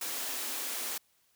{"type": "high-pass noise", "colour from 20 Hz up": "white", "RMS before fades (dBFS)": -36, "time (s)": [0.01, 0.98], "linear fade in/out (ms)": 5, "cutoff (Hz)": 230, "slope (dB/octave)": 96, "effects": ["white hiss -70 dBFS RMS until 1.35 s"]}